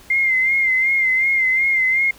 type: tone with vibrato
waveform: sine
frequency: 2097 Hz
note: C7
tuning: 3 cents sharp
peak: -14 dBFS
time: 0.1-2.11 s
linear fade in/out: 5 ms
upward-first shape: sine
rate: 2.7 Hz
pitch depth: 48 cents each way
effects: pink hiss -46 dBFS RMS until 2.18 s